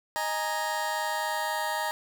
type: chord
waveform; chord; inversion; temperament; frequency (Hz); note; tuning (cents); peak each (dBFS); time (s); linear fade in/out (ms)
30% pulse; D# suspended fourth; none; just; 622.3 / 829.7 / 933.4; D#5 / G#5 / A#5; 0 / -2 / +2; -32 / -31 / -28; 0.16-1.91; 0
effects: none